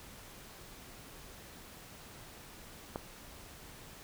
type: click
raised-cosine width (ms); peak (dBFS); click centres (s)
1; -22; 2.959
effects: pink hiss -52 dBFS RMS until 4.03 s